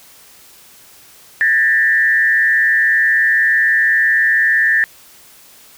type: tone with frequency modulation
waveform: sine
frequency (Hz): 1781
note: A6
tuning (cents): +21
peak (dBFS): -10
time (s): 1.41-4.84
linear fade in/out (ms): 0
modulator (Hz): 126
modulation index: 0.81
effects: white hiss -44 dBFS RMS until 5.77 s